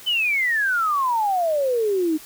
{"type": "exponential sweep", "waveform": "sine", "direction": "down", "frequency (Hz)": [3073, 301.2], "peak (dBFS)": -18, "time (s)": [0.06, 2.18], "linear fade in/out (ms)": 20, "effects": ["white hiss -43 dBFS RMS until 2.25 s"]}